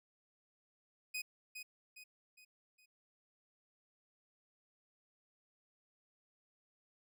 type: tone with echo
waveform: sawtooth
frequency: 2500 Hz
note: D#7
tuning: 8 cents sharp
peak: -35 dBFS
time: 1.14-1.22 s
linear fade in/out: 10 ms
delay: 410 ms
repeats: 4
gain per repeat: -7 dB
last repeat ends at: 2.86 s
effects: none